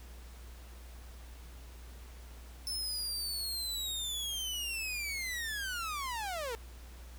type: linear sweep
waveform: sawtooth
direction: down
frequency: 5300 to 440 Hz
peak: -32 dBFS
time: 2.67-6.55 s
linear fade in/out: 0 ms
effects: added 60 Hz sine -47 dBFS peak until 7.18 s + pink hiss -57 dBFS RMS until 7.18 s